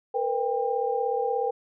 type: tone cluster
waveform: sine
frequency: 461.7 / 498.4 / 797 Hz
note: A#4 / B4 / G5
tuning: -17 / +16 / +28 cents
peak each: -28 dBFS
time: 0.14-1.51 s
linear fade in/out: 10 ms
effects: none